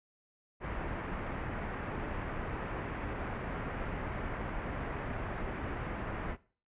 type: low-pass noise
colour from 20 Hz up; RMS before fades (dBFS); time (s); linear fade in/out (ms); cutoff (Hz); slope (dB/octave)
pink; -38; 0.6-6.37; 50; 2100; 24
effects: noise-tail reverb RT60 0.4 s tail -19 dB re dry + resampled to 8000 Hz